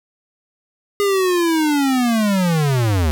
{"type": "linear sweep", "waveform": "square", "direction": "down", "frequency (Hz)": [409.8, 72.2], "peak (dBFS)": -15, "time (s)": [1, 3.11], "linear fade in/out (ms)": 0, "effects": []}